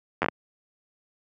slowing click train, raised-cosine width 0.5 ms, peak -8 dBFS, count 5, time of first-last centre 0.22-0.285 s, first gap 10 ms, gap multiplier 1.34, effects high-pass 150 Hz 12 dB/octave

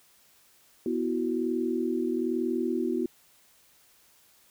sine chord, B suspended fourth, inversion none, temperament just, 246.9 / 329.3 / 370.4 Hz, B3 / E4 / F#4, 0 / -2 / +2 cents, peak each -30 dBFS, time 0.86-3.06 s, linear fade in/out 2 ms, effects white hiss -61 dBFS RMS until 4.5 s

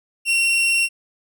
40% pulse tone with vibrato, 2732 Hz, F7, 39 cents flat, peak -15 dBFS, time 0.25-0.89 s, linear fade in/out 50 ms, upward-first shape triangle, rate 20 Hz, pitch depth 18 cents each way, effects none

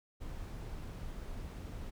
brown noise, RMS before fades -43 dBFS, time 0.2-1.91 s, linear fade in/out 20 ms, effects none

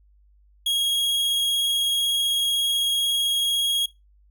45% pulse tone with vibrato, 3293 Hz, G#7, 15 cents flat, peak -20 dBFS, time 0.66-3.86 s, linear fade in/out 5 ms, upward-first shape sine, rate 18 Hz, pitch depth 14 cents each way, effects noise-tail reverb RT60 0.2 s tail -20 dB re dry + added 50 Hz sine -54 dBFS peak until 4.3 s

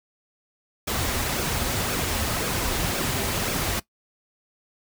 pink noise with flanger, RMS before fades -26 dBFS, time 0.87-3.8 s, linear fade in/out 10 ms, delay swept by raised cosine 1 to 6.8 ms, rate 1.9 Hz, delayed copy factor -0.5, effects noise-tail reverb RT60 0.1 s tail -19 dB re dry

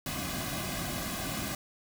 pink noise with comb filter, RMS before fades -35 dBFS, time 0.06-1.55 s, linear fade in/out 2 ms, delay 2.2 ms, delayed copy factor -0.8, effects none

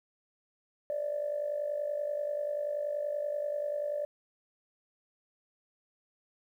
sine tone with amplitude modulation, 587.3 Hz, D5, in tune, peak -27 dBFS, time 0.9-4.05 s, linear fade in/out 0 ms, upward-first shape sine, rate 50.4 Hz, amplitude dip 70%, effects tanh soft clip ceiling -23 dBFS + 11-bit

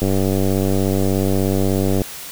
click train, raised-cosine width 2 ms, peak -6 dBFS, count 194, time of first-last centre 0.02-2.018 s, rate 96.6 Hz, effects white hiss -33 dBFS RMS until 2.31 s

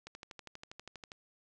click train, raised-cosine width 0.2 ms, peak -29 dBFS, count 14, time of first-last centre 0.07-1.118 s, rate 12.4 Hz, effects resampled to 24000 Hz

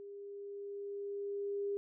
sine tone with level ramp, 402.8 Hz, G4, 47 cents sharp, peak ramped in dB -46 to -33 dBFS, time 0-1.77 s, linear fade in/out 0 ms, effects none

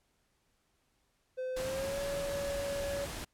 triangle tone with pitch glide, 513 to 562.7 Hz, C5 to C#5, -34 to +26 cents, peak -32 dBFS, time 1.37-3.06 s, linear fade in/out 20 ms, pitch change +160 cents, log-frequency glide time 1.57-2 s
pink noise, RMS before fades -41 dBFS, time 1.56-3.25 s, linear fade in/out 10 ms
effects pink hiss -75 dBFS RMS until 3.33 s + low-pass 12000 Hz 12 dB/octave

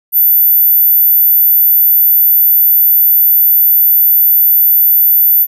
sine tone, 14030 Hz, A9, 6 cents flat, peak -5 dBFS, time 0.12-5.47 s, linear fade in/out 50 ms, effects none

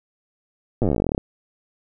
slowing click train, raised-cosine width 2 ms, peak -8 dBFS, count 22, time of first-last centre 0.82-1.179 s, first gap 8 ms, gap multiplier 1.07, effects none

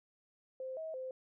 sine tone with pitch steps, 521 / 639 / 518 Hz, C5 / D#5 / C5, -7 / +46 / -17 cents, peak -39 dBFS, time 0.6-1.11 s, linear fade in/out 2 ms, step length 170 ms, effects none

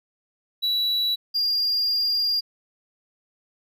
triangle tone pair in turn, 3928 / 4807 Hz, B7 / D8, -10 / +39 cents, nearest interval minor third, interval 349 cents, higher second, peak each -19 dBFS, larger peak neither, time 0.62-1.16 / 1.34-2.41 s, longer second, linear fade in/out 20 ms, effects none

